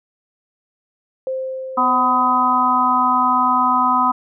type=tone with exponential decay; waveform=sine; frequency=523.3 Hz; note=C5; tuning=in tune; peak=-19 dBFS; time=1.27-3.76 s; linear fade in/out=1 ms; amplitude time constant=540 ms
type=harmonic tone; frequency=251.6 Hz; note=B3; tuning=32 cents sharp; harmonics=1 / 3 / 4 / 5; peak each=-23 / -22 / -16 / -17 dBFS; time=1.77-4.12 s; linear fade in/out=10 ms
effects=none